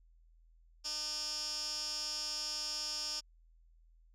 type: tone with band-pass filter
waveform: 15% pulse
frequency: 302.7 Hz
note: D#4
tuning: 48 cents flat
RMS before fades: -39 dBFS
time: 0.84-3.21 s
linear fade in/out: 20 ms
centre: 5500 Hz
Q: 6.5
effects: added 41 Hz sine -61 dBFS peak until 4.14 s